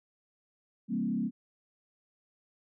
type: tone with frequency modulation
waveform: sine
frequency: 226.4 Hz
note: A3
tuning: 50 cents sharp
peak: -28 dBFS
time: 0.88-1.31 s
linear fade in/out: 50 ms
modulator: 33.7 Hz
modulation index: 1.3
effects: none